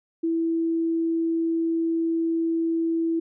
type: tone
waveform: sine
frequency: 329.6 Hz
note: E4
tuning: in tune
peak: -21 dBFS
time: 0.23-3.2 s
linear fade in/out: 10 ms
effects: none